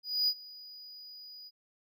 triangle tone with ADSR envelope, 4926 Hz, D#8, 18 cents flat, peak -23 dBFS, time 0.03-1.51 s, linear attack 250 ms, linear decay 57 ms, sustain -22 dB, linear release 40 ms, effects none

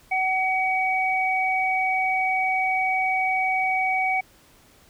sine tone pair together, 753 / 2263 Hz, F#5 / C#7, +30 / +35 cents, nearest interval octave + perfect fifth, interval 1905 cents, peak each -23 dBFS, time 0.11-4.21 s, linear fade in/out 10 ms, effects pink hiss -55 dBFS RMS until 4.89 s

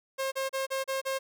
sawtooth tone bursts, 535 Hz, C5, 38 cents sharp, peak -25 dBFS, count 6, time 0.18-1.19 s, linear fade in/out 20 ms, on 140 ms, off 34 ms, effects none

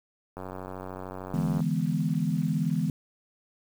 click train, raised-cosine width 1 ms, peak -24 dBFS, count 116, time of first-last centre 0.37-1.604 s, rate 93.2 Hz
sine chord, E dominant seventh, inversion third, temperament equal, 146.83 / 164.81 / 207.7 / 246.9 Hz, D3 / E3 / G#3 / B3, 0 / 0 / 0 / 0 cents, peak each -31 / -27 / -31 / -32 dBFS, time 1.34-2.9 s, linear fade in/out 2 ms
effects 8-bit

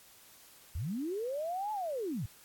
sine linear two-way sweep, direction up then down, 61.74 to 871 to 86.1 Hz, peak -33 dBFS, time 0.75-2.26 s, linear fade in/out 5 ms, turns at 1.72 s, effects white hiss -58 dBFS RMS until 2.44 s + AAC 64 kbps

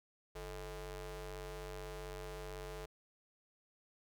sawtooth ring-modulated tone, 194.1 Hz, G3, 17 cents flat, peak -37 dBFS, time 0.35-2.86 s, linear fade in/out 10 ms, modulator 242 Hz, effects none

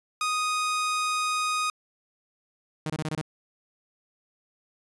sawtooth tone, 1244.5 Hz, D#6, in tune, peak -21 dBFS, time 0.21-1.7 s, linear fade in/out 2 ms
sawtooth tone bursts, 155.56 Hz, D#3, in tune, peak -24 dBFS, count 6, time 2.86-3.214 s, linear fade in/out 2 ms, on 39 ms, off 24 ms
effects resampled to 24000 Hz

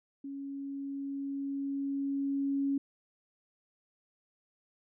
sine tone with level ramp, 277.2 Hz, C#4, in tune, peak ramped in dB -38 to -27 dBFS, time 0.24-2.78 s, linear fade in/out 5 ms, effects none

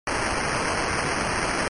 blue noise with sample-and-hold, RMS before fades -25 dBFS, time 0.07-1.68 s, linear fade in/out 2 ms, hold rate 3675 Hz, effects MP3 48 kbps

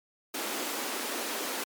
pink high-pass noise, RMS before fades -34 dBFS, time 0.34-1.64 s, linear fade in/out 5 ms, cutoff 240 Hz, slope 48 dB/octave, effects MP3 96 kbps

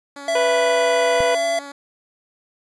10% pulse tone with vibrato, 282.2 Hz, C#4, 31 cents sharp, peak -25 dBFS, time 0.16-1.72 s, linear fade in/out 5 ms, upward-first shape sine, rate 11 Hz, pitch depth 12 cents each way
square tone with pitch glide, 665 to 672.3 Hz, E5 to E5, +15 to +34 cents, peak -19 dBFS, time 0.28-1.59 s, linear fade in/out 2 ms, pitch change +19 cents, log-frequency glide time 0.51-1.31 s
harmonic tone, 493.3 Hz, B4, 2 cents flat, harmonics 1 / 2 / 3 / 4 / 5 / 6 / 7, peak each -19 / -25 / -29 / -31 / -33 / -35 / -36 dBFS, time 0.35-1.35 s, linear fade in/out 5 ms
click, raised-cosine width 5 ms, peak -18 dBFS, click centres 1.205 s
effects resampled to 22050 Hz

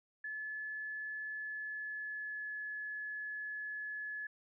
sine tone with pitch glide, 1722 to 1708.1 Hz, A6 to G#6, -38 to +48 cents, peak -39 dBFS, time 0.24-4.27 s, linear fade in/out 5 ms, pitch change -14 cents, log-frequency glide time 1.3-2.58 s, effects none

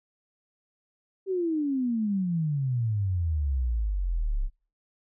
sine exponential sweep, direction down, 392 to 31.75 Hz, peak -24 dBFS, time 1.26-4.5 s, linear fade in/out 50 ms, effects noise-tail reverb RT60 0.4 s tail -23 dB re dry

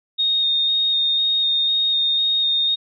sine tone with vibrato, 3698 Hz, A#7, 15 cents flat, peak -16 dBFS, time 0.18-2.76 s, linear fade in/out 20 ms, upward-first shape square, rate 2 Hz, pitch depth 10 cents each way, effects none

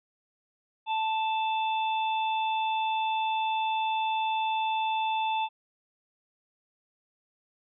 harmonic tone, 880 Hz, A5, in tune, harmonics 1 / 3 / 4, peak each -26 / -36 / -38 dBFS, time 0.86-5.49 s, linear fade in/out 50 ms, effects none

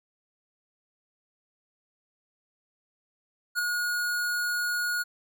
square tone with ADSR envelope, 1444 Hz, F#6, 43 cents flat, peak -23 dBFS, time 3.55-5.04 s, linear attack 39 ms, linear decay 3 ms, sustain -4 dB, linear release 25 ms, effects none

